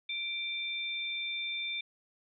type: tone pair together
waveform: sine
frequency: 2349 / 3581 Hz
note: D7 / A7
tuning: 0 / +30 cents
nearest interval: perfect fifth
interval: 730 cents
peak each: -36 / -36 dBFS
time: 0.09-1.81 s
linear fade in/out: 5 ms
effects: none